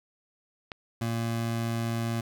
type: click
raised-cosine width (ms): 0.3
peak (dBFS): -20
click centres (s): 0.718
type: tone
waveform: 25% pulse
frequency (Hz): 115.3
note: A#2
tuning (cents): -19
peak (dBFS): -24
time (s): 1.01-2.21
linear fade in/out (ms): 5
effects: none